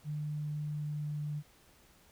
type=tone with pitch glide; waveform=sine; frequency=150 to 148.71 Hz; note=D3 to D3; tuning=+37 to +22 cents; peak=-34 dBFS; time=0.04-1.43 s; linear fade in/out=50 ms; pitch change=-15 cents; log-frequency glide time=0.35-1.28 s; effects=pink hiss -63 dBFS RMS until 2.11 s